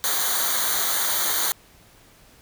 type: noise with comb filter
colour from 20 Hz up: white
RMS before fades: -23 dBFS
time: 0.04-1.52 s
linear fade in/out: 0 ms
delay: 0.38 ms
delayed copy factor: -0.8
effects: pink hiss -53 dBFS RMS until 2.41 s